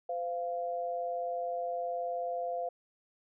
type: tone pair together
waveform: sine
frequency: 512 / 693 Hz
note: C5 / F5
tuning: -38 / -14 cents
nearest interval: perfect fourth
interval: 524 cents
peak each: -36 / -34 dBFS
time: 0.09-2.69 s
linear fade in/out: 5 ms
effects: none